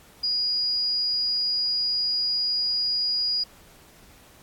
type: tone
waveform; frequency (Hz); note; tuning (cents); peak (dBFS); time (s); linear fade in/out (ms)
sine; 4889; D#8; -31; -22; 0.23-3.44; 10
effects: pink hiss -53 dBFS RMS until 4.42 s + AAC 64 kbps